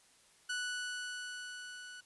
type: tone with level ramp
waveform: sawtooth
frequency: 1480 Hz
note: F#6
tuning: in tune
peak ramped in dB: -31 to -44 dBFS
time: 0.49-2.01 s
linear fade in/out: 10 ms
effects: white hiss -65 dBFS RMS until 2.05 s + resampled to 24000 Hz